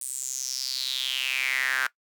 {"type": "tone with high-pass filter sweep", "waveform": "sawtooth", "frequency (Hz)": 130.81, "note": "C3", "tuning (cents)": 0, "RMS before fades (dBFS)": -29, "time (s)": [0.01, 1.87], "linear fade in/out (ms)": 5, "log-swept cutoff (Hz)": [9100, 1500], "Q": 6.1, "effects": ["noise-tail reverb RT60 0.1 s tail -19 dB re dry"]}